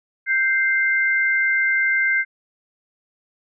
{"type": "tone pair together", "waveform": "sine", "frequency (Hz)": [1568, 2089], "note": ["G6", "C7"], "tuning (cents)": [0, -3], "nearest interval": "perfect fourth", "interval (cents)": 497, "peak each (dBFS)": -19, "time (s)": [0.26, 2.25], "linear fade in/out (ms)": 50, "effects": []}